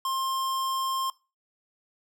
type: tone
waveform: square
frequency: 1060 Hz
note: C6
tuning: 22 cents sharp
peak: -27 dBFS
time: 0.05-1.1 s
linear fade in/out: 2 ms
effects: noise-tail reverb RT60 0.3 s tail -22 dB re dry